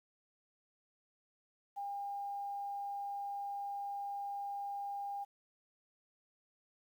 sine tone with quantisation, 804 Hz, G5, 44 cents sharp, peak -38 dBFS, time 1.76-5.25 s, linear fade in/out 20 ms, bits 11, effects none

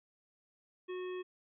harmonic tone, 365.7 Hz, F#4, 20 cents flat, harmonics 1 / 3 / 5 / 7 / 9, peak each -38 / -51 / -54 / -54 / -58 dBFS, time 0.88-1.23 s, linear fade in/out 20 ms, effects none

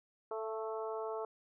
harmonic tone with a mistuned harmonic, 220 Hz, A3, in tune, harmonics 2 / 3 / 4 / 5 / 6, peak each -39 / -43 / -45 / -47 / -49 dBFS, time 0.31-1.25 s, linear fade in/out 2 ms, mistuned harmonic 3, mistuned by +17 cents, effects none

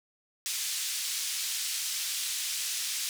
white band-pass noise, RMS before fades -33 dBFS, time 0.46-3.09 s, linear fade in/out 0 ms, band 2900 to 8200 Hz, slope 12 dB/octave, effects none

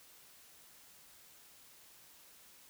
silence, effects white hiss -60 dBFS RMS until 2.69 s

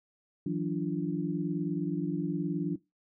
sine tone cluster, 163 / 182 / 291.8 / 341.2 Hz, E3 / F#3 / D4 / F4, -19 / -28 / -11 / -40 cents, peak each -35 / -33 / -32 / -38 dBFS, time 0.46-2.76 s, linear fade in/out 5 ms, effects noise-tail reverb RT60 0.2 s tail -19 dB re dry

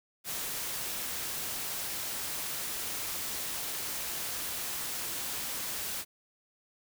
white noise, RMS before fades -36 dBFS, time 0.24-6.05 s, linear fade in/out 50 ms, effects none

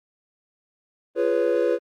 triangle chord, C# dominant seventh, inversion first, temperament equal with one note detuned, 345.6 / 415.3 / 493.9 / 554.4 Hz, E#4 / G#4 / B4 / C#5, -18 / 0 / 0 / 0 cents, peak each -23 / -24 / -20 / -24 dBFS, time 1.15-1.79 s, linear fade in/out 50 ms, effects Opus 32 kbps

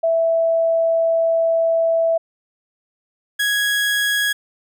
sine / 30% pulse tone pair in turn, 659.3 / 1661.3 Hz, E5 / G#6, 0 / 0 cents, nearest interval octave + major third, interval 1600 cents, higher second, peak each -14 dBFS, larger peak neither, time 0.03-2.18 / 3.39-4.33 s, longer first, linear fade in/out 10 ms, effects none

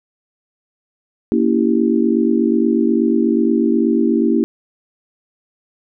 sine chord, A# diminished seventh, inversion none, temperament equal with one note detuned, 233.1 / 281.4 / 329.6 / 392 Hz, A#3 / C#4 / E4 / G4, 0 / +26 / 0 / 0 cents, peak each -16 / -19 / -17 / -20 dBFS, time 1.32-4.44 s, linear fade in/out 0 ms, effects none

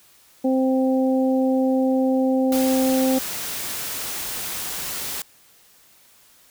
harmonic tone, 261.6 Hz, C4, in tune, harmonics 1 / 2 / 3, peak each -18 / -22 / -30 dBFS, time 0.44-3.19 s, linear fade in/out 10 ms
white noise, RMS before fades -29 dBFS, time 2.52-5.22 s, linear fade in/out 2 ms
effects white hiss -54 dBFS RMS until 6.5 s

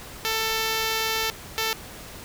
5% pulse tone pair in turn, 444 / 444 Hz, A4 / A4, +16 / +16 cents, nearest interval unison, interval 0 cents, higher neither, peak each -12 dBFS, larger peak neither, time 0.25-1.3 / 1.58-1.73 s, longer first, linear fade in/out 0 ms, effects pink hiss -41 dBFS RMS until 2.24 s

